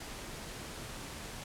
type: noise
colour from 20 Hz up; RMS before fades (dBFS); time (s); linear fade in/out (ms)
pink; -44; 0-1.44; 5
effects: low-pass 11000 Hz 12 dB/octave

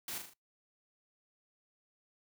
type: noise with echo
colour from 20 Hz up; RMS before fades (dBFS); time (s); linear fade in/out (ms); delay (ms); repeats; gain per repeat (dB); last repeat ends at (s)
white; -41; 0.08-0.18; 2; 39; 4; -5; 0.336
effects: noise-tail reverb RT60 0.2 s tail -26 dB re dry + high-pass 80 Hz 12 dB/octave

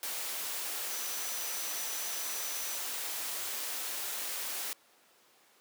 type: tone in noise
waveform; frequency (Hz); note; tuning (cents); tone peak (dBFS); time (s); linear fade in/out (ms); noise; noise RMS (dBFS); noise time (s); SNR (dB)
sine; 5950; F#8; +9; -42; 0.91-2.78; 0; white; -37; 0.03-4.73; -8
effects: pink hiss -63 dBFS RMS until 5.6 s + high-pass 400 Hz 12 dB/octave

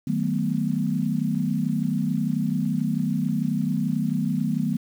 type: chord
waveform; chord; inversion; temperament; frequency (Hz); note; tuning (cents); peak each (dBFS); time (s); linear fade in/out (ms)
sine; B dominant seventh; first; equal with one note detuned; 155.56 / 188.67 / 220 / 246.9; D#3 / F#3 / A3 / B3; 0 / +34 / 0 / 0; -27; 0.07-4.77; 5
effects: 8-bit

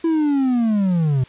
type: linear sweep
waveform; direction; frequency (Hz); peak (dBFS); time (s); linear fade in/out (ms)
triangle; down; 334.2 to 123.47; -13; 0.04-1.24; 5
effects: white hiss -46 dBFS RMS until 1.28 s + resampled to 8000 Hz

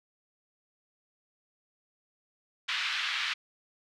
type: band-pass noise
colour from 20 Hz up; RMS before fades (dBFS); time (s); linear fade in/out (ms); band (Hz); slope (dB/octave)
white; -32; 2.68-3.34; 10; 1300 to 3700; 24
effects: none

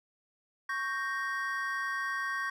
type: chord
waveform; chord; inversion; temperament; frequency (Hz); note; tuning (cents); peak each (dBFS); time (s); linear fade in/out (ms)
triangle; G diminished; second; equal; 1108.7 / 1568 / 1864.7; Db6 / G6 / Bb6; 0 / 0 / 0; -34; 0.69-2.5; 5
effects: none

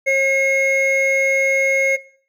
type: tone pair together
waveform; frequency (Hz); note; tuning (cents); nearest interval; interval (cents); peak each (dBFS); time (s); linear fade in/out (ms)
triangle; 540 / 2160; C#5 / C#7; -45 / -45; 2 octaves; 2400; -15 / -14; 0.06-1.97; 20
effects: noise-tail reverb RT60 0.5 s tail -19 dB re dry

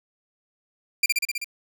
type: tone with echo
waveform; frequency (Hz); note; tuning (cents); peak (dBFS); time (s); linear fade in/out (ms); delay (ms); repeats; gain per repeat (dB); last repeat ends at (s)
sawtooth; 2379; D7; +22; -13; 1.03-1.06; 5; 64; 6; -2; 1.444
effects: none

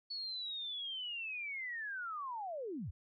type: linear sweep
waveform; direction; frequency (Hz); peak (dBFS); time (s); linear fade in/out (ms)
sine; down; 4435 to 59.9; -39; 0.1-2.91; 10
effects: none

